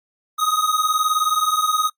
square beating tone pair, 1244.5 / 1263.5 Hz, D#6 / D#6, 0 / +26 cents, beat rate 19 Hz, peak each -21 dBFS, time 0.38-1.9 s, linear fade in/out 20 ms, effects noise-tail reverb RT60 0.1 s tail -22 dB re dry + Opus 48 kbps

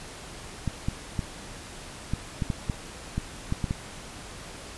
clicks, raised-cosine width 5 ms, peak -14 dBFS, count 11, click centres 0.677 / 0.885 / 1.192 / 2.136 / 2.422 / 2.502 / 2.698 / 3.18 / 3.524 / 3.642 / 3.709 s, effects pink hiss -42 dBFS RMS until 4.77 s + resampled to 24000 Hz

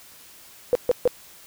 sine tone bursts, 493.9 Hz, B4, in tune, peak -14 dBFS, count 3, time 0.73-1.076 s, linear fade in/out 0 ms, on 22 ms, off 140 ms, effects white hiss -48 dBFS RMS until 1.46 s

